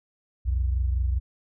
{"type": "tone pair together", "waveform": "sine", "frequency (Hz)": [62.38, 87.31], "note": ["B1", "F2"], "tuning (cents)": [18, 0], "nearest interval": "tritone", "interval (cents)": 582, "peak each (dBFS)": [-22, -30], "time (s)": [0.45, 1.2], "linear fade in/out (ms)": 20, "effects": []}